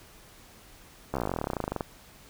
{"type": "slowing click train", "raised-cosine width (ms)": 1, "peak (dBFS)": -15, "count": 26, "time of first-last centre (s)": [1.14, 1.808], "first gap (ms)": 14, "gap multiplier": 1.05, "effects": ["pink hiss -53 dBFS RMS until 2.29 s"]}